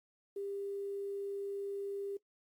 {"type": "tone with quantisation", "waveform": "sine", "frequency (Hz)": 398.8, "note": "G4", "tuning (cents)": 30, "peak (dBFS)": -37, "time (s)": [0.36, 2.17], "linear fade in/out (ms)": 5, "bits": 11, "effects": ["noise-tail reverb RT60 0.1 s tail -20 dB re dry", "AAC 64 kbps"]}